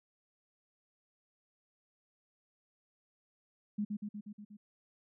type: tone with echo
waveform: sine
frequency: 208 Hz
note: G#3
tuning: 3 cents sharp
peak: -31 dBFS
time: 3.78-3.85 s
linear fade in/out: 10 ms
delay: 120 ms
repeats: 6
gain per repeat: -3 dB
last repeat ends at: 4.57 s
effects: none